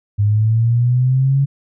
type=linear sweep; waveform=sine; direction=up; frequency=101.4 to 140 Hz; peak=-11 dBFS; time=0.18-1.46 s; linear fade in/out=20 ms; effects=none